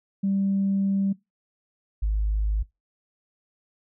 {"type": "tone pair in turn", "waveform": "sine", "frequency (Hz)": [196, 52.26], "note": ["G3", "G#1"], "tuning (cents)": [0, 12], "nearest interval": "octave + major seventh", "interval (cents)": 2288, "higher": "first", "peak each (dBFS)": -20, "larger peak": "neither", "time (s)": [[0.23, 1.13], [2.02, 2.63]], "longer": "first", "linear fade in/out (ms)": 10, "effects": ["noise-tail reverb RT60 0.2 s tail -22 dB re dry", "tanh soft clip ceiling -16 dBFS"]}